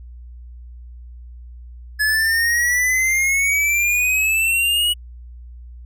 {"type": "exponential sweep", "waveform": "square", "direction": "up", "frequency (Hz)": [1703, 2930], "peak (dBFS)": -16, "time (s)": [1.99, 4.94], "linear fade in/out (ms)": 20, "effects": ["added 60 Hz sine -35 dBFS peak until 5.85 s"]}